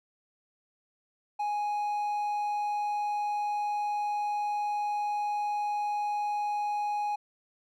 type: tone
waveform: triangle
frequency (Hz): 830.6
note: G#5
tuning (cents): 0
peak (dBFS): -26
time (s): 1.39-7.16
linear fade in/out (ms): 10
effects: none